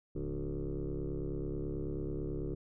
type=tone with frequency modulation; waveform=sine; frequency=155.56 Hz; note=D#3; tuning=in tune; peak=-33 dBFS; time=0.15-2.55 s; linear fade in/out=10 ms; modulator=69.2 Hz; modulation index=4; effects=tanh soft clip ceiling -30 dBFS